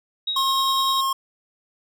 sine tone with tremolo, 3798 Hz, A#7, 32 cents sharp, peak -21 dBFS, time 0.27-1.01 s, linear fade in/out 5 ms, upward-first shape sine, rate 10 Hz, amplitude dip 40%
square tone, 1074 Hz, C6, 45 cents sharp, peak -21 dBFS, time 0.36-1.13 s, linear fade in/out 5 ms
effects none

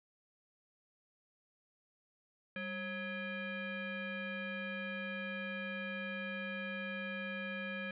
sine tone with frequency modulation, 932.3 Hz, A#5, in tune, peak -38 dBFS, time 2.56-7.91 s, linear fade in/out 2 ms, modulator 736 Hz, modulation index 2.3, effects none

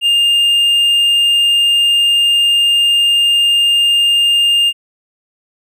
triangle tone, 2811 Hz, F7, 11 cents sharp, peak -7 dBFS, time 0.01-4.73 s, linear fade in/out 50 ms, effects none

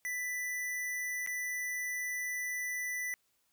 square tone with dropouts, 1984 Hz, B6, 7 cents sharp, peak -35 dBFS, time 0.05-3.14 s, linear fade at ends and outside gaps 0 ms, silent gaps 1.263-1.273 s, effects white hiss -75 dBFS RMS until 3.52 s

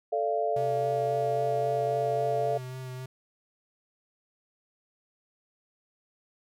sine chord, D minor, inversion second, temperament equal with one note detuned, 440 / 587.3 / 688.4 Hz, A4 / D5 / F5, 0 / 0 / -25 cents, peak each -30 / -31 / -28 dBFS, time 0.12-2.58 s, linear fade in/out 10 ms
square tone with vibrato, 128.8 Hz, C3, 27 cents flat, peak -37 dBFS, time 0.56-3.06 s, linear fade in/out 5 ms, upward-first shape sine, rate 3.7 Hz, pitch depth 18 cents each way
effects none

